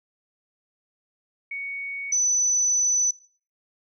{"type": "tone pair in turn", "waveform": "sine", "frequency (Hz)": [2230, 5991], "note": ["C#7", "F#8"], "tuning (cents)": [10, 21], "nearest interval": "octave + perfect fourth", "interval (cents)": 1711, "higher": "second", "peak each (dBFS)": [-29, -18], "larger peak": "second", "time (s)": [[1.51, 2.12], [2.12, 3.11]], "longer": "second", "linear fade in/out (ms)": 5, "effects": ["noise-tail reverb RT60 0.4 s tail -17 dB re dry"]}